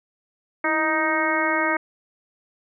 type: harmonic tone with a mistuned harmonic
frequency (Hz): 312.2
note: D#4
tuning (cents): +6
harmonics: 1 / 2 / 3 / 4 / 5 / 6 / 7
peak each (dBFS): -27 / -27 / -27 / -27 / -27 / -27 / -27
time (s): 0.64-1.77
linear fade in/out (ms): 5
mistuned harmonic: 1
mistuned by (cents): +69
effects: none